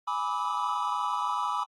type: chord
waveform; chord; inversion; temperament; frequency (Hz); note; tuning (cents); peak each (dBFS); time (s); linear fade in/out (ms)
triangle; E dominant seventh; first; equal with one note detuned; 830.6 / 987.8 / 1174.7 / 1286.2; G#5 / B5 / D6 / E6; 0 / 0 / 0 / -43; -34 / -29 / -31 / -33; 0.07-1.64; 10
effects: AAC 32 kbps